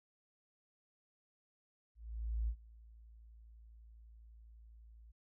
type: tone with ADSR envelope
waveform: sine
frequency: 56 Hz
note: A1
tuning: 31 cents sharp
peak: -32 dBFS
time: 1.95-5.12 s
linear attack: 530 ms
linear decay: 75 ms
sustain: -23 dB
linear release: 13 ms
effects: none